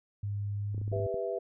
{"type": "tone with pitch glide", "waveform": "sine", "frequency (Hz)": [101.8, 103.4], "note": ["G#2", "G#2"], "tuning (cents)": [-34, -7], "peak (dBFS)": -31, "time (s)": [0.23, 1.07], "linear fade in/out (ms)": 5, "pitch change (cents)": 27, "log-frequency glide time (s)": [0.54, 0.89]}
{"type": "clicks", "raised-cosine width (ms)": 3, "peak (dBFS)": -31, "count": 9, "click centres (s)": [0.746, 0.78, 0.815, 0.879, 0.917, 0.963, 0.998, 1.066, 1.143]}
{"type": "chord", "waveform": "sine", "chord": "E minor", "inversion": "first", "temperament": "equal with one note detuned", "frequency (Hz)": [396.3, 493.9, 659.3], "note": ["G4", "B4", "E5"], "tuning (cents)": [19, 0, 0], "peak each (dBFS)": -35, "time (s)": [0.92, 1.39], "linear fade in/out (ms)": 10}
{"effects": []}